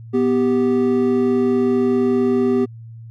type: tone pair together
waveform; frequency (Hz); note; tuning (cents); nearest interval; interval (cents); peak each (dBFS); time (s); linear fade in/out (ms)
triangle; 246.9 / 391.6; B3 / G4; 0 / -2; minor sixth; 798; -15; 0.13-2.66; 20
effects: added 114 Hz sine -34 dBFS peak until 3.1 s